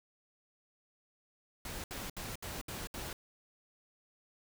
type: noise bursts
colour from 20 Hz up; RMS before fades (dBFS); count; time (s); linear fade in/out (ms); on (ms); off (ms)
pink; -42; 6; 1.65-3.13; 2; 190; 68
effects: none